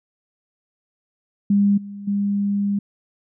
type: tone with level steps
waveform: sine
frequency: 201.6 Hz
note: G3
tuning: 49 cents sharp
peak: -13 / -31 / -18 dBFS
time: 1.5-2.79 s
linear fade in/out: 5 ms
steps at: 1.77 / 2.07 s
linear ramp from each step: 10 ms
effects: none